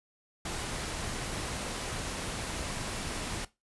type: noise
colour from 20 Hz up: pink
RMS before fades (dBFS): -36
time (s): 0.45-3.45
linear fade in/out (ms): 5
effects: noise-tail reverb RT60 0.2 s tail -17 dB re dry + resampled to 24000 Hz